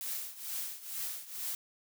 blue noise with tremolo, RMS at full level -36 dBFS, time 0.01-1.55 s, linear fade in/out 0 ms, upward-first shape triangle, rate 2.2 Hz, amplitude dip 85%, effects none

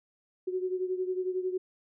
sine beating tone pair, 367.5 / 378.5 Hz, F#4 / F#4, -12 / +39 cents, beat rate 11 Hz, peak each -30 / -35 dBFS, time 0.47-1.58 s, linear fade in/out 10 ms, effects none

